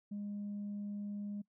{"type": "tone", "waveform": "sine", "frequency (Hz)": 204.7, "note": "G#3", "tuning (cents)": -25, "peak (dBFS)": -37, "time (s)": [0.11, 1.42], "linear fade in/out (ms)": 10, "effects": ["noise-tail reverb RT60 0.1 s tail -23 dB re dry", "tanh soft clip ceiling -36 dBFS"]}